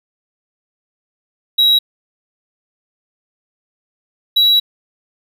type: tone pair in turn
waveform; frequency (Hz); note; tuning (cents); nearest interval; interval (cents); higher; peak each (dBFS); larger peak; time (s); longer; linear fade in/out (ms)
triangle; 3859 / 3897; B7 / B7; -41 / -24; unison; 17; second; -7; neither; 1.58-1.79 / 4.36-4.6; second; 10
effects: none